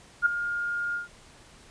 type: tone with ADSR envelope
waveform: sine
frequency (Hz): 1416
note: F6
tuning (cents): +23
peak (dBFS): -15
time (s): 0.22-1.08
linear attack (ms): 39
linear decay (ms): 8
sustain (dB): -12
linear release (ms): 130
effects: pink hiss -53 dBFS RMS until 1.7 s + resampled to 22050 Hz